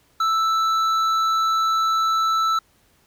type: tone with hard clipping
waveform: triangle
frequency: 1320 Hz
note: E6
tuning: 2 cents sharp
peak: -19 dBFS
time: 0.2-2.59 s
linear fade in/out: 5 ms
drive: 11 dB
effects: pink hiss -60 dBFS RMS until 3.06 s